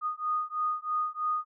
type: beating tone pair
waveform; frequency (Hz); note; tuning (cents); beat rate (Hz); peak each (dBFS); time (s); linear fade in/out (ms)
sine; 1234 / 1237.1; D#6 / D#6; -15 / -10; 3.1; -31; 0.01-1.45; 50
effects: none